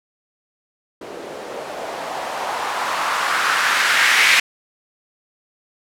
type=noise with low-pass filter sweep; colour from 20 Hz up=violet; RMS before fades=-20 dBFS; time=1.01-4.4 s; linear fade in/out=5 ms; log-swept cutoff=410 to 2100 Hz; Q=2.1; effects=none